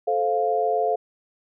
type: chord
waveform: sine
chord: F major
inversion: first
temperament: just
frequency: 436.5 / 523.8 / 698.5 Hz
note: A4 / C5 / F5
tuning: -14 / +2 / 0 cents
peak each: -24 / -27 / -22 dBFS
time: 0.07-0.96 s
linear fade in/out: 10 ms
effects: none